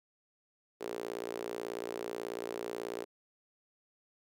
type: tone with high-pass filter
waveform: sawtooth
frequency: 58.27 Hz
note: A#1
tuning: in tune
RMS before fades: -40 dBFS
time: 0.8-3.05 s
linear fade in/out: 20 ms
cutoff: 410 Hz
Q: 3.9
effects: none